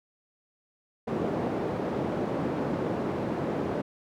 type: band-pass noise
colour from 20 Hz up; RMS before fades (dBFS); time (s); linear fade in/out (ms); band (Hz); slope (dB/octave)
white; -30; 1.07-3.82; 10; 140 to 450; 12
effects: none